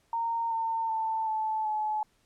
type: tone with pitch steps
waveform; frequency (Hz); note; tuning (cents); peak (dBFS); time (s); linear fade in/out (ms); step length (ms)
sine; 922 / 905.1 / 888.5 / 872.3 / 856.3; A#5 / A5 / A5 / A5 / A5; -19 / +49 / +17 / -15 / -47; -27; 0.13-2.03; 2; 380
effects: pink hiss -69 dBFS RMS until 2.25 s + low-pass 11000 Hz 12 dB/octave